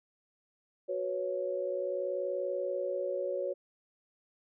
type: chord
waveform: sine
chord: F# suspended fourth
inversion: none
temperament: equal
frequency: 370 / 493.9 / 554.4 Hz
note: F#4 / B4 / C#5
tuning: 0 / 0 / 0 cents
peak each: -37 / -38 / -33 dBFS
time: 0.88-3.54 s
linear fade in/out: 20 ms
effects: none